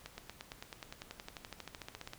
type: accelerating click train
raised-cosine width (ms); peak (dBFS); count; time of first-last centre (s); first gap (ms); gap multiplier
0.2; -26; 25; 0.06-2.134; 120; 0.97
effects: pink hiss -58 dBFS RMS until 2.18 s